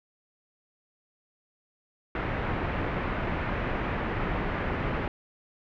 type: low-pass noise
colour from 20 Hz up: pink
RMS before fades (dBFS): -30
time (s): 2.15-5.08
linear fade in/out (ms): 2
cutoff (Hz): 2300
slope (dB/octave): 24
effects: none